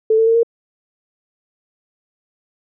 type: tone with pitch steps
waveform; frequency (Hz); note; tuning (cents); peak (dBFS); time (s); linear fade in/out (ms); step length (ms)
sine; 440 / 447.7 / 455.5 / 463.5; A4 / A4 / A#4 / A#4; 0 / +30 / -40 / -10; -10; 0.1-0.432; 5; 83
effects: none